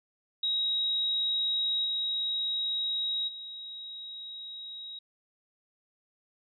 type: tone with level steps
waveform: sine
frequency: 3811 Hz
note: A#7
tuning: 38 cents sharp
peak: -26 / -28 / -39 dBFS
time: 0.43-4.99 s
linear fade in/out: 5 ms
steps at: 1.84 / 3.27 s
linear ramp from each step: 20 ms
effects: none